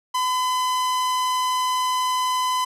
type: tone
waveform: 45% pulse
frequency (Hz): 1011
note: B5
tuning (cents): +40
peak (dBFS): -20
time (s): 0.14-2.65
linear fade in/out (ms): 10
effects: low-pass 12000 Hz 12 dB/octave